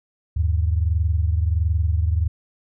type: tone pair together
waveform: sine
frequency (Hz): 77.78 / 99.22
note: D#2 / G2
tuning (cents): 0 / +21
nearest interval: major third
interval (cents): 421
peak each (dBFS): -18 / -23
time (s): 0.36-2.28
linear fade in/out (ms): 10
effects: none